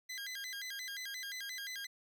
20% pulse tone with vibrato, 1807 Hz, A6, 46 cents sharp, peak -36 dBFS, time 0.09-1.87 s, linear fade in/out 10 ms, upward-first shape square, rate 5.7 Hz, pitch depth 190 cents each way, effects none

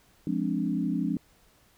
sine chord, D half-diminished seventh, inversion first, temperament equal, 174.61 / 207.7 / 261.6 / 293.7 Hz, F3 / Ab3 / C4 / D4, 0 / 0 / 0 / 0 cents, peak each -31 dBFS, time 0.27-1.17 s, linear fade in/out 2 ms, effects pink hiss -62 dBFS RMS until 1.77 s

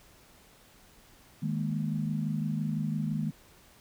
sine chord, D# suspended fourth, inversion none, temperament just, 155.56 / 207.4 / 233.3 Hz, D#3 / G#3 / A#3, 0 / -2 / +2 cents, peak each -31 / -33 / -35 dBFS, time 1.42-3.31 s, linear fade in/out 10 ms, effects pink hiss -58 dBFS RMS until 3.8 s

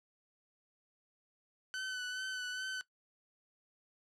sawtooth tone with vibrato, 1508 Hz, F#6, 32 cents sharp, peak -34 dBFS, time 1.74-2.81 s, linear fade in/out 0 ms, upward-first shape sine, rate 2.4 Hz, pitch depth 27 cents each way, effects noise-tail reverb RT60 0.1 s tail -18 dB re dry + low-pass 7000 Hz 12 dB/octave

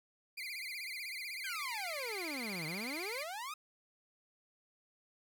30% pulse tone with vibrato, 2226 Hz, C#7, 7 cents sharp, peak -38 dBFS, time 0.37-3.24 s, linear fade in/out 10 ms, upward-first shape sine, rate 16 Hz, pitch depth 160 cents each way
sawtooth exponential two-way sweep, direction down then up, 1642 to 150 to 1285 Hz, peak -37 dBFS, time 1.44-3.54 s, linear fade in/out 5 ms, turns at 2.66 s
effects none

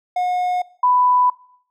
triangle / sine tone pair in turn, 723 / 993.8 Hz, F#5 / B5, -40 / +11 cents, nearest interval tritone, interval 551 cents, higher second, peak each -15 / -12 dBFS, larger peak second, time 0.16-0.62 / 0.83-1.3 s, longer second, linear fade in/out 5 ms, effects noise-tail reverb RT60 0.6 s tail -21 dB re dry

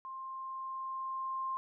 sine tone with level ramp, 1056 Hz, C6, 16 cents sharp, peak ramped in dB -41 to -33 dBFS, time 0.05-1.57 s, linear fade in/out 0 ms, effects none

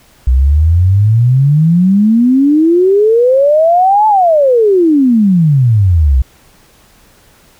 sine exponential two-way sweep, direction up then down, 61 to 877 to 61 Hz, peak -5 dBFS, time 0.27-6.22 s, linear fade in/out 5 ms, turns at 4.07 s, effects pink hiss -46 dBFS RMS until 7.59 s

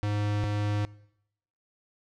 square tone pair in turn, 103.83 / 103.83 Hz, G#2 / G#2, 0 / 0 cents, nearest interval unison, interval 0 cents, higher neither, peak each -27 dBFS, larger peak neither, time 0.03-0.44 / 0.44-0.85 s, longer neither, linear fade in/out 0 ms, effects noise-tail reverb RT60 0.8 s tail -22 dB re dry + low-pass 5000 Hz 12 dB/octave

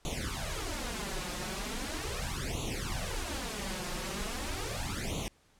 pink noise with flanger, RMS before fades -36 dBFS, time 0.05-5.28 s, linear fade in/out 0 ms, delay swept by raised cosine 0.29 to 5.59 ms, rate 0.39 Hz, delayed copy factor +1, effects pink hiss -66 dBFS RMS until 5.59 s + low-pass 10000 Hz 12 dB/octave

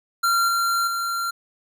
square tone with level steps, 1376 Hz, F6, 26 cents flat, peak -18 / -20 / -24 dBFS, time 0.23-1.31 s, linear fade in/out 10 ms, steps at 0.48 / 0.87 s, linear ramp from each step 5 ms, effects none

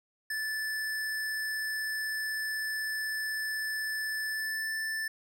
square tone with pitch glide, 1748 to 1762.2 Hz, A6 to A6, -12 to +2 cents, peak -32 dBFS, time 0.3-5.08 s, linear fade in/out 5 ms, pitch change +14 cents, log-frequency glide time 4.3-4.71 s, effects none

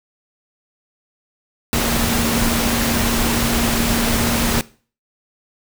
sine tone in noise, 233.1 Hz, A#3, in tune, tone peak -21 dBFS, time 1.73-4.61 s, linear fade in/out 0 ms, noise pink, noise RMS -19 dBFS, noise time 1.73-4.61 s, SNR -5 dB, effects noise-tail reverb RT60 0.4 s tail -20 dB re dry

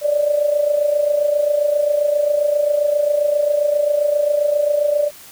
sine tone with amplitude modulation, 587.3 Hz, D5, in tune, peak -11 dBFS, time 0.01-5.11 s, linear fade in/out 50 ms, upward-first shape sine, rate 27.5 Hz, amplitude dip 65%, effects white hiss -41 dBFS RMS until 5.31 s

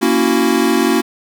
square chord, F# dominant seventh, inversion first, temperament equal, 233.1 / 277.2 / 329.6 / 370 Hz, A#3 / C#4 / E4 / F#4, 0 / 0 / 0 / 0 cents, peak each -18 dBFS, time 0.01-1.02 s, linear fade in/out 20 ms, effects none

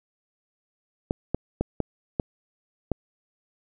clicks, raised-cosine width 2 ms, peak -10 dBFS, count 6, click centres 1.109 / 1.346 / 1.61 / 1.803 / 2.198 / 2.917 s, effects none

